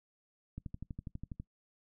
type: click train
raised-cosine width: 5 ms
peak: -29 dBFS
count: 11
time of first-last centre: 0.58-1.4 s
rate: 12.2 Hz
effects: noise-tail reverb RT60 0.1 s tail -21 dB re dry